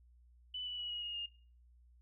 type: tone with pitch steps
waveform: sine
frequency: 2992 / 2959 / 2927 / 2895 / 2863 / 2832 Hz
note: F#7 / F#7 / F#7 / F#7 / F7 / F7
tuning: +19 / -1 / -19 / -38 / +42 / +23 cents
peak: -39 dBFS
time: 0.54-1.26 s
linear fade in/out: 5 ms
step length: 120 ms
effects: noise-tail reverb RT60 0.4 s tail -17 dB re dry + added 60 Hz sine -61 dBFS peak until 2.01 s